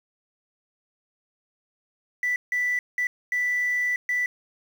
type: tone bursts at uneven times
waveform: triangle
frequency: 1975.5 Hz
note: B6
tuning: in tune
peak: -19 dBFS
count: 5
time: 2.23-2.36 / 2.52-2.79 / 2.98-3.07 / 3.32-3.96 / 4.09-4.26 s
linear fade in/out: 2 ms
effects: tanh soft clip ceiling -18 dBFS + 8-bit

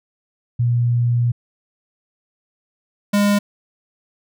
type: tone pair in turn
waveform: sine / square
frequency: 120 / 204 Hz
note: B2 / G#3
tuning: -49 / -31 cents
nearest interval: major sixth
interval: 918 cents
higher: second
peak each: -14 dBFS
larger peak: neither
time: 0.59-1.32 / 3.13-3.39 s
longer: first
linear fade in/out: 10 ms
effects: none

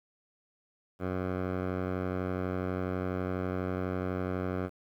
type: tone with low-pass filter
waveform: 10% pulse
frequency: 92.1 Hz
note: F#2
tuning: 7 cents flat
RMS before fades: -33 dBFS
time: 0.99-4.7 s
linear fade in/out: 50 ms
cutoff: 1400 Hz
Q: 1
effects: 10-bit

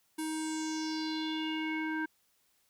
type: tone with low-pass filter sweep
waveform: square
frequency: 314.4 Hz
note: D#4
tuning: 18 cents sharp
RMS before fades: -35 dBFS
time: 0.18-2.06 s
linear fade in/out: 10 ms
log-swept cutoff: 11000 to 1600 Hz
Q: 4.5
effects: white hiss -72 dBFS RMS until 2.69 s

